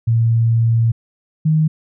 sine tone pair in turn, 114.9 / 156.29 Hz, A#2 / D#3, -25 / +8 cents, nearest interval perfect fourth, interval 533 cents, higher second, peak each -11 dBFS, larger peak neither, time 0.07-0.92 / 1.45-1.68 s, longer first, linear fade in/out 10 ms, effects none

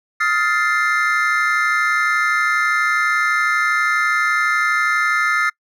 triangle chord, F dominant seventh, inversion third, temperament equal with one note detuned, 1264.8 / 1396.9 / 1760 / 2093 Hz, Eb6 / F6 / A6 / C7, +28 / 0 / 0 / 0 cents, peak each -19 dBFS, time 0.2-5.5 s, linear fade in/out 10 ms, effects noise-tail reverb RT60 0.1 s tail -26 dB re dry

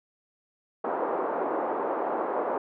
pink band-pass noise, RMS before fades -29 dBFS, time 0.84-2.58 s, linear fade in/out 5 ms, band 350 to 1100 Hz, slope 24 dB/octave, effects none

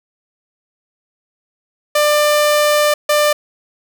sawtooth tone bursts at uneven times, 595 Hz, D5, 22 cents sharp, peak -7 dBFS, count 2, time 1.95-2.94 / 3.09-3.33 s, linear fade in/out 5 ms, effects none

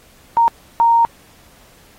sine tone bursts at uneven times, 928 Hz, A#5, 8 cents flat, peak -9 dBFS, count 2, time 0.37-0.48 / 0.8-1.05 s, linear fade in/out 0 ms, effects pink hiss -49 dBFS RMS until 1.98 s + AAC 48 kbps

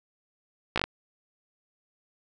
slowing click train, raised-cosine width 0.3 ms, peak -9 dBFS, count 5, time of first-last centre 0.76-0.84 s, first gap 16 ms, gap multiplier 1.15, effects none

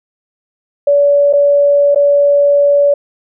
sine tone with dropouts, 572 Hz, D5, 46 cents flat, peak -6 dBFS, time 0.87-2.94 s, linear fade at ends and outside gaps 5 ms, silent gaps 1.328-1.334 / 1.947-1.958 s, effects none

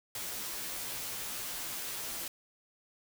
white noise with comb filter, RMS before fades -39 dBFS, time 0.15-2.28 s, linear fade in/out 2 ms, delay 13 ms, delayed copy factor -0.8, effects none

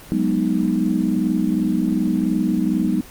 sine chord, G# minor seventh, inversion third, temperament equal, 185 / 207.7 / 246.9 / 311.1 Hz, F#3 / G#3 / B3 / D#4, 0 / 0 / 0 / 0 cents, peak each -22 dBFS, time 0.12-3.01 s, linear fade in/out 0 ms, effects pink hiss -41 dBFS RMS until 3.1 s + Opus 24 kbps

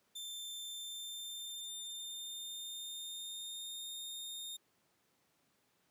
sawtooth tone with pitch glide, 3565 to 3667 Hz, A7 to A#7, +22 to -29 cents, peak -40 dBFS, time 0.15-4.57 s, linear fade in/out 10 ms, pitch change +49 cents, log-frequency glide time 0.63-3.87 s, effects pink hiss -75 dBFS RMS until 5.9 s + high-pass 150 Hz 12 dB/octave

